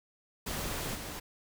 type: noise with level steps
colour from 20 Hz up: pink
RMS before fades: -36 / -41 dBFS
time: 0.46-1.2 s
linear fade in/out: 10 ms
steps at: 0.95 s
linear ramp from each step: 2 ms
effects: none